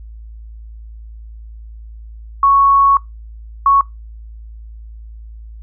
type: tone bursts at uneven times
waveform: sine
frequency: 1108.7 Hz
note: C#6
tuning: in tune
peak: -7 dBFS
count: 2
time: 2.43-2.97 / 3.66-3.81 s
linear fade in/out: 2 ms
effects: noise-tail reverb RT60 0.2 s tail -24 dB re dry + added 55 Hz sine -31 dBFS peak until 5.62 s